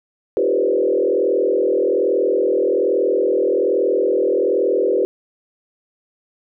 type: tone with frequency modulation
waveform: sine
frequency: 440 Hz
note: A4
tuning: in tune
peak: -14 dBFS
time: 0.37-5.05 s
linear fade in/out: 0 ms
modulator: 41.2 Hz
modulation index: 2.3
effects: none